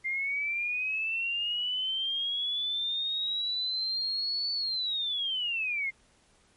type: linear two-way sweep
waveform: sine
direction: up then down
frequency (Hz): 2093 to 4489 to 2093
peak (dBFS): -28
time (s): 0.04-5.91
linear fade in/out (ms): 20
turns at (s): 4.53
effects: pink hiss -64 dBFS RMS until 6.56 s + MP3 48 kbps